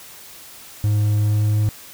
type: tone with pitch glide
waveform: triangle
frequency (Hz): 105 to 105.97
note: G#2 to G#2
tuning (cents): +19 to +35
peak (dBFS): -13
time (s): 0.84-1.69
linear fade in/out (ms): 0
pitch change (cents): +16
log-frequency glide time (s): 1.17-1.5
effects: white hiss -41 dBFS RMS until 1.93 s